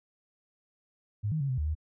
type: tone with pitch steps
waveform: sine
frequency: 104.4 / 156.4 / 138.4 / 128.3 / 75.2 / 77.4 Hz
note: G#2 / D#3 / C#3 / C3 / D2 / D#2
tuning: +10 / +9 / -2 / -34 / +42 / -9 cents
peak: -27 dBFS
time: 1.23-1.752 s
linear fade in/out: 20 ms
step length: 87 ms
effects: none